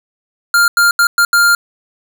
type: tone bursts at uneven times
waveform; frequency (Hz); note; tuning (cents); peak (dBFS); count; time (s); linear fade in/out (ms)
square; 1400; F6; +4; -8; 5; 0.54-0.68 / 0.77-0.91 / 0.99-1.07 / 1.18-1.25 / 1.33-1.55; 2
effects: none